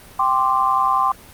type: chord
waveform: sine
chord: G suspended fourth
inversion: none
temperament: just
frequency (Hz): 784 / 1045.3 / 1176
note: G5 / C6 / D6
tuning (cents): 0 / -2 / +2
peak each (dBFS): -21 / -17 / -20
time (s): 0.19-1.12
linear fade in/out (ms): 5
effects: pink hiss -43 dBFS RMS until 1.33 s + Opus 32 kbps